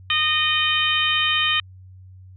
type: harmonic tone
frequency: 615 Hz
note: D#5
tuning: 20 cents flat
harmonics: 2 / 3 / 4 / 5 / 6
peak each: -26 / -25 / -24 / -21 / -26 dBFS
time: 0.1-1.6 s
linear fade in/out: 2 ms
effects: added 93 Hz sine -41 dBFS peak until 2.36 s